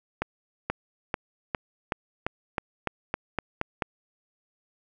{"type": "accelerating click train", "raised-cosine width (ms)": 0.5, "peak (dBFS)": -11, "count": 12, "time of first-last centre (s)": [0.22, 3.822], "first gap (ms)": 480, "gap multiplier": 0.92, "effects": []}